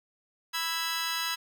15% pulse chord, E major, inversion second, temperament just, 988.9 / 1318.5 / 1648.1 Hz, B5 / E6 / G#6, +2 / 0 / -14 cents, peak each -28 dBFS, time 0.53-1.36 s, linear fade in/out 20 ms, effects none

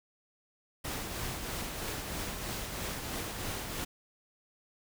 pink noise with tremolo, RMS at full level -36 dBFS, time 0.84-3.85 s, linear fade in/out 10 ms, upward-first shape triangle, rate 3.1 Hz, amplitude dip 40%, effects none

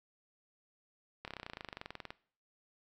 slowing click train, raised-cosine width 0.3 ms, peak -26 dBFS, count 23, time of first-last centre 1.25-2.105 s, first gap 28 ms, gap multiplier 1.03, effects noise-tail reverb RT60 0.5 s tail -20 dB re dry

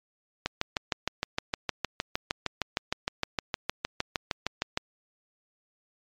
click train, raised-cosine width 0.2 ms, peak -9 dBFS, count 29, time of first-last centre 0.46-4.774 s, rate 6.49 Hz, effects low-pass 6000 Hz 12 dB/octave + MP3 96 kbps

